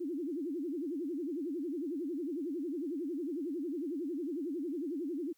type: tone with vibrato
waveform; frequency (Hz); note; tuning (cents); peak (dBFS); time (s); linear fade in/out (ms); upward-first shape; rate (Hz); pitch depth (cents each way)
sine; 311.1; D#4; 0; -34; 0-5.33; 10; sine; 11; 260
effects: white hiss -73 dBFS RMS until 5.37 s